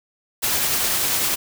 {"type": "noise with tremolo", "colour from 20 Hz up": "white", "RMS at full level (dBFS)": -20, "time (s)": [0.42, 1.36], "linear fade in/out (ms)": 20, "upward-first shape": "triangle", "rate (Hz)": 10, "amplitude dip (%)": 25, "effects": []}